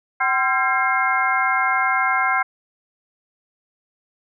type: tone cluster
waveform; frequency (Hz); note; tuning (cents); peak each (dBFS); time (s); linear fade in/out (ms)
sine; 765 / 1037 / 1360 / 1608 / 2129; G5 / C6 / F6 / G6 / C7; -42 / -16 / -46 / +44 / +30; -23; 0.2-2.43; 10
effects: none